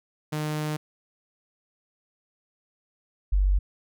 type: tone pair in turn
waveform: sawtooth / sine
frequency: 152.4 / 48 Hz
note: D#3 / G1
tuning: -36 / -36 cents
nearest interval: octave + minor sixth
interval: 2000 cents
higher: first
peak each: -23 / -18 dBFS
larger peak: second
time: 0.32-0.77 / 3.32-3.59 s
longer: first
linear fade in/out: 10 ms
effects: none